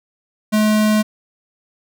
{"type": "tone", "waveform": "square", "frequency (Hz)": 213.9, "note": "A3", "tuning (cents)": -49, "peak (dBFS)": -13, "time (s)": [0.52, 1.03], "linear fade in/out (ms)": 20, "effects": []}